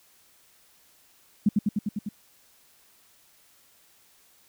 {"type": "tone with echo", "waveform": "sine", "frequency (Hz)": 207.7, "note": "G#3", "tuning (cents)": 0, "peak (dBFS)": -16, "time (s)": [1.46, 1.49], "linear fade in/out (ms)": 5, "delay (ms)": 100, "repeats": 6, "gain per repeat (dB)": -2, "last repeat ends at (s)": 2.09, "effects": ["white hiss -60 dBFS RMS until 4.48 s"]}